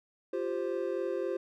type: chord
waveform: triangle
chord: F suspended second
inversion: none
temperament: just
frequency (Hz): 349.2 / 392.9 / 523.8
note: F4 / G4 / C5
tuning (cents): 0 / +4 / +2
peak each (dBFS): -33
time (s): 0.33-1.37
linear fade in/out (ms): 5
effects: none